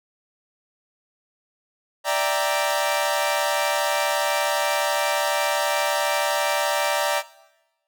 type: chord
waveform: sawtooth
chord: E half-diminished seventh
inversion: third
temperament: equal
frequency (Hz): 587.3 / 659.3 / 784 / 932.3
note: D5 / E5 / G5 / Bb5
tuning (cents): 0 / 0 / 0 / 0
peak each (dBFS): -20 / -24 / -24 / -22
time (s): 2.04-7.23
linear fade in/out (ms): 50
effects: noise-tail reverb RT60 1.0 s tail -19 dB re dry